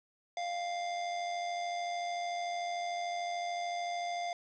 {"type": "tone with amplitude modulation", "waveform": "square", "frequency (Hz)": 698.5, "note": "F5", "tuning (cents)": 0, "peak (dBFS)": -33, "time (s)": [0.37, 4.33], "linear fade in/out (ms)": 2, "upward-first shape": "sine", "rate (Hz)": 93.5, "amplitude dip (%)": 40, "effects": ["resampled to 16000 Hz", "10-bit"]}